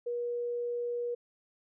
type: tone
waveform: sine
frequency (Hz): 480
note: B4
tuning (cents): -49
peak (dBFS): -31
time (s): 0.06-1.15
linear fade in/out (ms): 10
effects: none